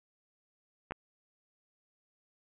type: clicks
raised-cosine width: 0.5 ms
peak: -23 dBFS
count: 2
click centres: 0.909 / 0.921 s
effects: resampled to 8000 Hz + 10-bit